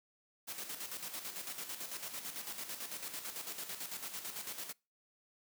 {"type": "noise with tremolo", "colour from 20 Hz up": "white", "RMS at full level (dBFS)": -42, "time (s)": [0.47, 4.73], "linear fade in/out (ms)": 20, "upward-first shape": "square", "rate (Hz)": 9, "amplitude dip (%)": 55, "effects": ["noise-tail reverb RT60 0.3 s tail -26 dB re dry", "high-pass 150 Hz 12 dB/octave"]}